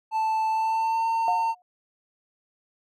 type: tone with pitch glide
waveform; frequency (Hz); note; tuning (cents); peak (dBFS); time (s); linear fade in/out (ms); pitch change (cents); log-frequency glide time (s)
triangle; 880 to 907.4; A5 to A#5; 0 to -47; -20; 0.11-1.55; 50; +53; 0.49-1.06
type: tone with exponential decay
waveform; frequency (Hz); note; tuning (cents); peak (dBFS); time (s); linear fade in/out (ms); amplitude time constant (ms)
sine; 722; F#5; -43; -20; 1.28-1.62; 1; 72
effects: none

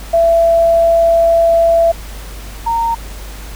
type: tone pair in turn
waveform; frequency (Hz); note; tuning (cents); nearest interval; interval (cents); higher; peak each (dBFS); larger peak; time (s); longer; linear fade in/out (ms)
sine; 669 / 922.2; E5 / A#5; +25 / -19; tritone; 556; second; -7 / -12; first; 0.13-1.92 / 2.66-2.95; first; 10
effects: added 50 Hz sine -27 dBFS peak until 3.55 s + pink hiss -34 dBFS RMS until 3.55 s

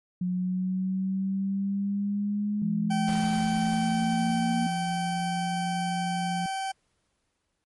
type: linear sweep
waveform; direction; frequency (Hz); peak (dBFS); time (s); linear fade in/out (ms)
sine; up; 180 to 233.1; -25; 0.21-4.67; 5
type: tone with pitch glide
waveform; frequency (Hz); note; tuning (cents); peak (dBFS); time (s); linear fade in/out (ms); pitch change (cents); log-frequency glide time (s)
sine; 168.5 to 175.86; E3 to F3; +38 to +12; -29; 2.62-6.46; 2; +74; 2.75-5.78
type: tone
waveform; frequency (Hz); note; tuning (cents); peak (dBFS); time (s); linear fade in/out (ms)
40% pulse; 772; G5; -27; -28; 2.9-6.72; 10
type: noise with exponential decay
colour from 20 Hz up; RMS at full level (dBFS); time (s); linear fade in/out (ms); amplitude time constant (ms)
pink; -39; 3.08-7.64; 0; 990
effects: MP3 48 kbps

